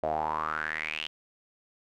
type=tone with band-pass filter sweep; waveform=sawtooth; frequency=77.78 Hz; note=D#2; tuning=in tune; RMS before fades=-32 dBFS; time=0.03-1.07 s; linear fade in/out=0 ms; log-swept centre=620 to 3100 Hz; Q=7.6; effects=none